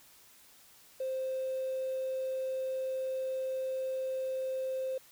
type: tone with hard clipping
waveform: triangle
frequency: 523.3 Hz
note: C5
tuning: in tune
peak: -32 dBFS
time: 1-4.98 s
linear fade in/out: 5 ms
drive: 3 dB
effects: white hiss -59 dBFS RMS until 5.11 s